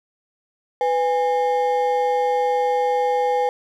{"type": "ring-modulated tone", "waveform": "triangle", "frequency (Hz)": 659.3, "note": "E5", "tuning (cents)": 0, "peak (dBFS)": -12, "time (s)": [0.81, 3.49], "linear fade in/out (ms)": 0, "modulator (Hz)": 161, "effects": []}